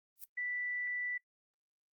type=noise with exponential growth; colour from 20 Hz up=violet; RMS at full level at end=-40 dBFS; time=0.16-0.24 s; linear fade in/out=1 ms; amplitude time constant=16 ms
type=tone; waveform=sine; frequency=1972 Hz; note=B6; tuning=3 cents flat; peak=-35 dBFS; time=0.37-1.18 s; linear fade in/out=10 ms
effects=noise-tail reverb RT60 0.1 s tail -22 dB re dry + Opus 24 kbps

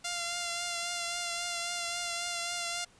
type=tone with vibrato; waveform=5% pulse; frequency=694 Hz; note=F5; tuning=11 cents flat; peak=-21 dBFS; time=0.04-2.85 s; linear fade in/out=10 ms; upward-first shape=triangle; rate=3.7 Hz; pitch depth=26 cents each way; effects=pink hiss -61 dBFS RMS until 2.99 s + resampled to 22050 Hz

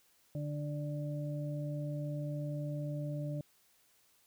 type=harmonic tone; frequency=147.2 Hz; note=D3; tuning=4 cents sharp; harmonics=1 / 2 / 4; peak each=-36 / -44 / -44 dBFS; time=0.35-3.41 s; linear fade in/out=2 ms; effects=white hiss -69 dBFS RMS until 4.26 s

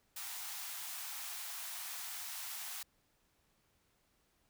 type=high-pass noise; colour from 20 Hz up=white; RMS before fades=-44 dBFS; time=0.16-2.83 s; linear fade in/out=5 ms; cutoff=680 Hz; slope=96 dB/octave; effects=pink hiss -75 dBFS RMS until 4.49 s

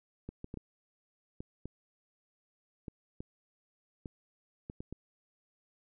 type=clicks; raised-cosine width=3 ms; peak=-28 dBFS; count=12; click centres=0.29 / 0.444 / 0.541 / 0.573 / 1.405 / 1.656 / 2.882 / 3.205 / 4.058 / 4.699 / 4.805 / 4.926 s; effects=none

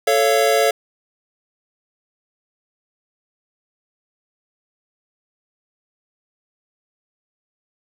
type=chord; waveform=square; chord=A augmented; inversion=none; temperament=equal with one note detuned; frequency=440 / 554.4 / 686.1 Hz; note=A4 / C#5 / E#5; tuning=0 / 0 / -31 cents; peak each=-19 dBFS; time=0.07-0.71 s; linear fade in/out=5 ms; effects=none

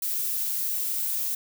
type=noise; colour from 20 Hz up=violet; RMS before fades=-28 dBFS; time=0.02-1.35 s; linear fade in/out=5 ms; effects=none

